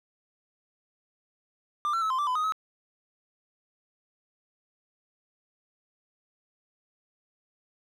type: tone with pitch steps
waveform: triangle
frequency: 1190 / 1349 / 1298 / 1039 / 1171 / 1008 / 1245 / 1282 Hz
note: D6 / E6 / E6 / C6 / D6 / B5 / D#6 / E6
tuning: +22 / +40 / -27 / -12 / -5 / +35 / +1 / -49 cents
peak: -23 dBFS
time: 1.85-2.522 s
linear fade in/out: 0 ms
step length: 84 ms
effects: none